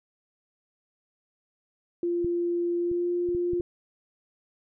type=tone with pitch glide; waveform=sine; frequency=346.3 to 351.1 Hz; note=F4 to F4; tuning=-15 to +9 cents; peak=-24 dBFS; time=2.03-3.61 s; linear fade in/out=2 ms; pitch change=+24 cents; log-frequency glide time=2.77-3.1 s
type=clicks; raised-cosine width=5 ms; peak=-24 / -31 / -33 / -27 / -25 / -30 dBFS; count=6; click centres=2.246 / 2.915 / 3.289 / 3.349 / 3.534 / 3.6 s
effects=none